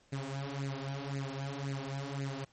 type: tone with flanger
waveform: sawtooth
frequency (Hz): 137.7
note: C#3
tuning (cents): -11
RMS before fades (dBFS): -38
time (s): 0.12-2.45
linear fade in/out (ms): 10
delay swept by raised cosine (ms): 0.44 to 6.04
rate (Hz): 1.9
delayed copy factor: +0.8
effects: pink hiss -67 dBFS RMS until 2.52 s + MP3 32 kbps